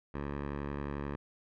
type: tone with low-pass filter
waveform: 10% pulse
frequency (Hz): 71.3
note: C#2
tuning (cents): +49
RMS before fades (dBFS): -38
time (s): 0.14-1.16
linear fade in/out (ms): 5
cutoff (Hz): 1700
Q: 1.1
effects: none